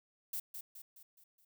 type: noise with echo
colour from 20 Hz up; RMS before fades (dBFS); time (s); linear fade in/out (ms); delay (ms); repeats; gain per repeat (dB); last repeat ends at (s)
violet; -39; 0.33-0.4; 5; 210; 5; -6; 1.45
effects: none